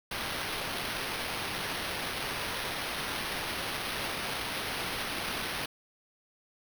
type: noise with sample-and-hold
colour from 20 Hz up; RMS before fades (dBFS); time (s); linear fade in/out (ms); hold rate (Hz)
white; -35; 0.11-5.66; 5; 7350
effects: none